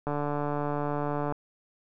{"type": "click train", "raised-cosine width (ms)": 1, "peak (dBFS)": -17, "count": 184, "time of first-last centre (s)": [0.07, 1.323], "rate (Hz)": 146, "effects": []}